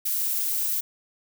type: noise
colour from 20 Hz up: violet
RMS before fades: -26 dBFS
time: 0.05-0.81 s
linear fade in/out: 10 ms
effects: none